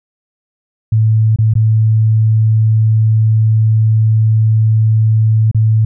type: tone with dropouts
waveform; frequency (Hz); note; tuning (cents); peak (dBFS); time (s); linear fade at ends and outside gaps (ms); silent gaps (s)
sine; 110; A2; 0; -7; 0.92-5.85; 5; 1.361-1.386 / 1.538-1.553 / 5.514-5.546
effects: none